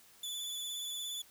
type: tone with vibrato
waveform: sawtooth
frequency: 3468 Hz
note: A7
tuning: 26 cents flat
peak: -35 dBFS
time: 0.23-1.22 s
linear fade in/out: 5 ms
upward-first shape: triangle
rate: 17 Hz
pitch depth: 31 cents each way
effects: white hiss -61 dBFS RMS until 1.3 s